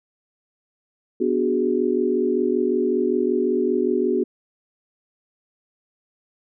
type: chord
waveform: sine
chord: G# half-diminished seventh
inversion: first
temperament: equal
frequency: 246.9 / 293.7 / 370 / 415.3 Hz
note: B3 / D4 / F#4 / G#4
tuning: 0 / 0 / 0 / 0 cents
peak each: -24 / -27 / -21 / -24 dBFS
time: 1.2-4.24 s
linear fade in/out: 10 ms
effects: none